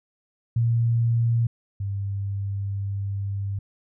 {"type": "tone pair in turn", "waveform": "sine", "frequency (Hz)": [116.54, 99.25], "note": ["A#2", "G2"], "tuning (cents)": [0, 22], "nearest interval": "minor third", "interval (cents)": 278, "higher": "first", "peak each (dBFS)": [-18, -25], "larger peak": "first", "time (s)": [[0.56, 1.47], [1.8, 3.59]], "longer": "second", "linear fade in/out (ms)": 5, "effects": []}